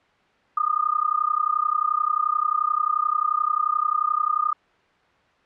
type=tone with amplitude modulation; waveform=sine; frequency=1223 Hz; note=D#6; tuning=30 cents flat; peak=-15 dBFS; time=0.57-4.53 s; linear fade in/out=5 ms; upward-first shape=sine; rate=31.4 Hz; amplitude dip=95%; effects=white hiss -59 dBFS RMS until 5.45 s + low-pass 2000 Hz 12 dB/octave